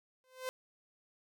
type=tone with exponential growth; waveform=sawtooth; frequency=515 Hz; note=C5; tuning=28 cents flat; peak=-30 dBFS; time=0.24-0.49 s; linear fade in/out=0 ms; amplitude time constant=54 ms; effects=none